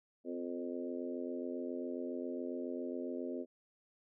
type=harmonic tone with a mistuned harmonic; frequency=87.31 Hz; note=F2; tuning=in tune; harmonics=3 / 4 / 5 / 6 / 7; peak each=-41 / -43 / -45 / -47 / -48 dBFS; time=0.24-3.46 s; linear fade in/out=50 ms; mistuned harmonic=3; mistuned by=-27 cents; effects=none